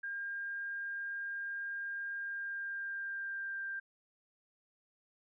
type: tone with pitch glide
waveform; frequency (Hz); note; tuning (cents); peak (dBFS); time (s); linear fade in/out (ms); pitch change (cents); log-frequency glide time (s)
sine; 1607 to 1584.9; G6 to G6; +43 to +19; -37; 0.03-3.8; 10; -24; 2.16-3.61
effects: none